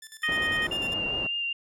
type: tone with tremolo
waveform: 10% pulse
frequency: 1760 Hz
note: A6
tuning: in tune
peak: -33 dBFS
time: 0.02-0.94 s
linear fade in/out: 5 ms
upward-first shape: square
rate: 10 Hz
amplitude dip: 75%
type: harmonic tone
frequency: 622.3 Hz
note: D#5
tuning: in tune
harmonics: 2 / 3 / 4 / 5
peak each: -37 / -25 / -36 / -32 dBFS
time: 0.23-0.67 s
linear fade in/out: 5 ms
type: low-pass noise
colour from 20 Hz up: white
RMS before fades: -37 dBFS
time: 0.28-1.27 s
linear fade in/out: 5 ms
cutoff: 600 Hz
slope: 12 dB/octave
type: tone with vibrato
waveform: sine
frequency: 2794 Hz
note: F7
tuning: in tune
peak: -27 dBFS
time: 0.71-1.53 s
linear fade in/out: 5 ms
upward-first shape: sine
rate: 5 Hz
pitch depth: 17 cents each way
effects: none